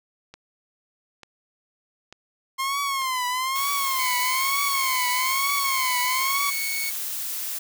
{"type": "click train", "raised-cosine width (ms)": 0.2, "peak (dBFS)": -25, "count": 4, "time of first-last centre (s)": [0.34, 3.019], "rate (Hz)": 1.12}
{"type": "tone with vibrato", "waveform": "sawtooth", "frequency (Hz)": 1058, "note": "C6", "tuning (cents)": 19, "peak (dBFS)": -20, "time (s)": [2.58, 6.51], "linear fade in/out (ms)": 20, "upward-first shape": "triangle", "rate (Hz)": 1.1, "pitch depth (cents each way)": 130}
{"type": "noise", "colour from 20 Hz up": "blue", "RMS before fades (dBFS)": -30, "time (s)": [3.55, 7.59], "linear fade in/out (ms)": 10}
{"type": "tone", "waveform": "sawtooth", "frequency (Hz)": 2217, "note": "C#7", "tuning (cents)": 0, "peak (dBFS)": -24, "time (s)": [3.98, 6.91], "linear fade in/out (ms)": 20}
{"effects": []}